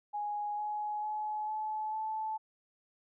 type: tone with pitch steps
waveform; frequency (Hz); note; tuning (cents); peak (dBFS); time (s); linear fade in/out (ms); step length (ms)
sine; 830.6 / 840.7 / 851 / 861.4 / 871.9; G#5 / G#5 / G#5 / A5 / A5; 0 / +21 / +42 / -37 / -16; -33; 0.13-2.38; 20; 450
effects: none